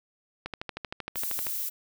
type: click train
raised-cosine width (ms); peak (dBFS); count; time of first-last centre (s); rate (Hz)
0.3; -18; 14; 0.46-1.468; 12.9
type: noise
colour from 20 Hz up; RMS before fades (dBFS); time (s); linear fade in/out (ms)
violet; -32; 1.15-1.7; 20
effects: none